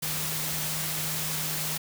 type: tone in noise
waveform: sine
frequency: 155.56 Hz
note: D#3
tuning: in tune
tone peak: -37 dBFS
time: 0.02-1.78 s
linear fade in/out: 10 ms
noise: white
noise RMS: -31 dBFS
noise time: 0.02-1.78 s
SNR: -9 dB
effects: none